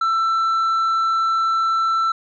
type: tone with tanh clipping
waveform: sine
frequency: 1334 Hz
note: E6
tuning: 20 cents sharp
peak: -17 dBFS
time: 0.01-2.12 s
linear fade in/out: 5 ms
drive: 4 dB
effects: none